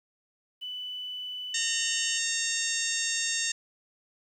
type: tone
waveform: sine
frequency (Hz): 2989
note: F#7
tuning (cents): +17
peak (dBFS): -34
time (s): 0.61-2.19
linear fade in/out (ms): 20
type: harmonic tone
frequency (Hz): 917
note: A#5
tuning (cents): -29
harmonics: 2 / 3 / 4 / 5 / 6 / 7 / 8 / 9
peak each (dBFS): -35 / -36 / -35 / -39 / -36 / -33 / -34 / -39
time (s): 1.54-3.52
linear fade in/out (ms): 5
effects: 10-bit